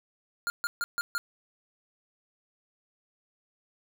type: tone bursts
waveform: square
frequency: 1410 Hz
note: F6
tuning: 16 cents sharp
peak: -28 dBFS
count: 5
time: 0.47-1.18 s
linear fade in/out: 0 ms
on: 30 ms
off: 140 ms
effects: none